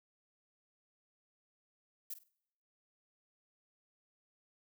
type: noise with echo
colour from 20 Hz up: violet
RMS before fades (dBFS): -42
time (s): 2.1-2.14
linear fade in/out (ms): 5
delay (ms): 49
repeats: 3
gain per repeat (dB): -12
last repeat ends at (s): 2.287
effects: noise-tail reverb RT60 0.8 s tail -26 dB re dry